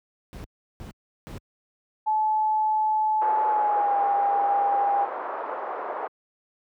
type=noise bursts; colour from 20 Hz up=brown; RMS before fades=-34 dBFS; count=3; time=0.33-1.38 s; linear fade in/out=0 ms; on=110 ms; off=360 ms
type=tone with pitch glide; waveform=sine; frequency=863 to 805.2 Hz; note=A5 to G5; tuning=-34 to +46 cents; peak=-20 dBFS; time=2.06-5.06 s; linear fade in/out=20 ms; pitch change=-120 cents; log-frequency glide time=3.44-3.96 s
type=band-pass noise; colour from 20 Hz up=white; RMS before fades=-32 dBFS; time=3.21-6.08 s; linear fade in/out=10 ms; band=440 to 1100 Hz; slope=24 dB/octave
effects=high-pass 60 Hz 12 dB/octave